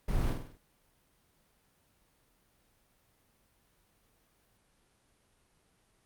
brown noise with echo, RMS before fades -30 dBFS, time 0.08-0.33 s, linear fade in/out 5 ms, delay 49 ms, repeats 5, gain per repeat -5 dB, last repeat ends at 0.575 s, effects pink hiss -70 dBFS RMS until 6.05 s + Opus 32 kbps

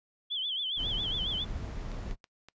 sine tone with vibrato, 3255 Hz, G#7, 36 cents flat, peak -30 dBFS, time 0.3-1.45 s, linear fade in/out 20 ms, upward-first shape sine, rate 7.3 Hz, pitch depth 130 cents each way
brown noise, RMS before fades -37 dBFS, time 0.76-2.16 s, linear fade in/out 50 ms
clicks, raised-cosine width 0.2 ms, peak -32 dBFS, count 4, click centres 1.917 / 2.111 / 2.242 / 2.486 s
effects noise-tail reverb RT60 0.1 s tail -22 dB re dry + resampled to 16000 Hz

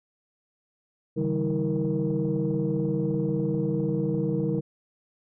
sine tone cluster, 140.1 / 160.2 / 195 / 320.1 / 468.3 Hz, C#3 / E3 / G3 / D#4 / A#4, +19 / -49 / -9 / +49 / +8 cents, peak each -29 dBFS, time 1.16-4.61 s, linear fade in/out 20 ms, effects tanh soft clip ceiling -16 dBFS

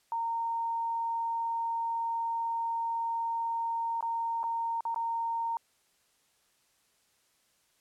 sine tone with dropouts, 921 Hz, A#5, 21 cents flat, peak -29 dBFS, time 0.12-5.57 s, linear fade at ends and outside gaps 1 ms, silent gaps 4.008-4.026 / 4.432-4.439 / 4.807-4.852 / 4.945-4.96 s, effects white hiss -70 dBFS RMS until 7.8 s + low-pass 11000 Hz 12 dB/octave

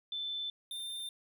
sine / square tone pair in turn, 3529 / 3595 Hz, A7 / A7, +4 / +36 cents, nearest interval unison, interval 32 cents, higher second, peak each -35 / -39 dBFS, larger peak first, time 0.12-0.5 / 0.71-1.09 s, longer neither, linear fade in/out 2 ms, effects none

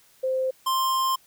sine / square tone pair in turn, 521 / 1049.9 Hz, C5 / C6, -7 / +6 cents, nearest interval octave, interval 1213 cents, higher second, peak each -22 dBFS, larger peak neither, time 0.23-0.51 / 0.66-1.16 s, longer second, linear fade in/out 10 ms, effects white hiss -58 dBFS RMS until 1.26 s

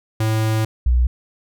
square / sine tone pair in turn, 110 / 61.27 Hz, A2 / B1, 0 / -13 cents, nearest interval minor seventh, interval 1013 cents, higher first, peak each -17 / -12 dBFS, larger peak second, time 0.2-0.65 / 0.86-1.07 s, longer first, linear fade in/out 5 ms, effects none

